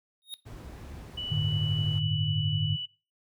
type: tone with exponential growth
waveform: square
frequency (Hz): 3729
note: A#7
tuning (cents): 0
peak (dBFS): -32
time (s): 0.22-0.34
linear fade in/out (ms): 0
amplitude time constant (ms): 24
type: noise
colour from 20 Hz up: brown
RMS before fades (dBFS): -40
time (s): 0.45-2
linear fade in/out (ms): 20
type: tone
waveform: sine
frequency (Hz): 2960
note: F#7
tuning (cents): 0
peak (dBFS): -32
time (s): 1.17-2.86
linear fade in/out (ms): 10
type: chord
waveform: sine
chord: G suspended second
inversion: none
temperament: equal with one note detuned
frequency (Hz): 98 / 110 / 150.61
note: G2 / A2 / D3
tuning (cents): 0 / 0 / +44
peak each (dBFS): -32 / -30 / -28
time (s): 1.3-2.77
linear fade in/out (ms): 20
effects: noise-tail reverb RT60 0.3 s tail -19 dB re dry + high-pass 60 Hz 12 dB/octave